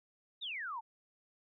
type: exponential sweep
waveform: sine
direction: down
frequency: 3878 to 850 Hz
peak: -38 dBFS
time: 0.41-0.81 s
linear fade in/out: 20 ms
effects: none